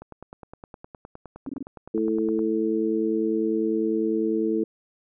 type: click train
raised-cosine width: 1 ms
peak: -26 dBFS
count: 24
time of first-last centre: 0.02-2.391 s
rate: 9.7 Hz
type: tone bursts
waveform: sine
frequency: 272.5 Hz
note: C#4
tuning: 29 cents flat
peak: -28 dBFS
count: 4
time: 1.47-1.627 s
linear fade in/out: 2 ms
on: 22 ms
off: 23 ms
type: harmonic tone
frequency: 110 Hz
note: A2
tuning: in tune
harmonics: 2 / 3 / 4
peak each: -28 / -24 / -26 dBFS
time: 1.94-4.64 s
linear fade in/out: 5 ms
effects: none